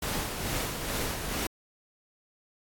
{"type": "noise with tremolo", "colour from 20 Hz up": "pink", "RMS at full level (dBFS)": -31, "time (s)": [0.02, 1.47], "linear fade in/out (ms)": 5, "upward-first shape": "sine", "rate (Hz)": 2.3, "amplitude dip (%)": 45, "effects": ["AAC 64 kbps"]}